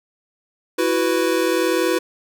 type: chord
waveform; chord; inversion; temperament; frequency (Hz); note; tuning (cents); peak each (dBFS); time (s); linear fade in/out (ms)
square; E suspended second; none; equal; 329.6 / 370 / 493.9; E4 / F#4 / B4; 0 / 0 / 0; -22; 0.78-1.99; 10
effects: none